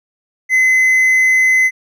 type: tone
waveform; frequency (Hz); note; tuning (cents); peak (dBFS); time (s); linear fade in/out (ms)
triangle; 2040; C7; -44; -7; 0.49-1.71; 50
effects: none